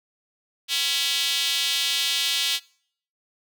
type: tone with high-pass filter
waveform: square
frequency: 151.9 Hz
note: D#3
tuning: 41 cents flat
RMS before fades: -24 dBFS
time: 0.68-2.6 s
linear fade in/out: 50 ms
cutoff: 3300 Hz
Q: 2.9
effects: noise-tail reverb RT60 0.6 s tail -24 dB re dry